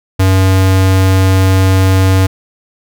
square tone, 94.8 Hz, F#2, 43 cents sharp, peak -7 dBFS, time 0.19-2.27 s, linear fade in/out 10 ms, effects none

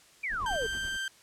sine exponential sweep, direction down, 2454 to 415.3 Hz, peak -30 dBFS, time 0.23-0.67 s, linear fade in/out 10 ms
brown noise with tremolo, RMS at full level -41 dBFS, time 0.29-0.98 s, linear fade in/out 50 ms, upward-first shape square, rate 9.2 Hz, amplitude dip 55%
30% pulse tone, 1568 Hz, G6, in tune, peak -29 dBFS, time 0.46-1.08 s, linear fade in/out 2 ms
effects white hiss -58 dBFS RMS until 1.22 s + low-pass 9000 Hz 12 dB/octave

